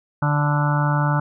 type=harmonic tone with a mistuned harmonic; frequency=146.83 Hz; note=D3; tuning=in tune; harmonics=1 / 2 / 4 / 5 / 6 / 7 / 8 / 9 / 10; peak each=-18 / -30 / -30 / -36 / -26 / -31 / -31 / -29 / -29 dBFS; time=0.22-1.2 s; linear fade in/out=5 ms; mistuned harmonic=7; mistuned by=-24 cents; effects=none